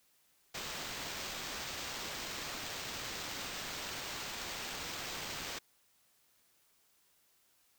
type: noise with sample-and-hold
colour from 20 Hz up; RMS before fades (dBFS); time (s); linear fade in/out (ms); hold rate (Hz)
white; -42; 0.54-5.59; 10; 11025
effects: white hiss -71 dBFS RMS until 7.78 s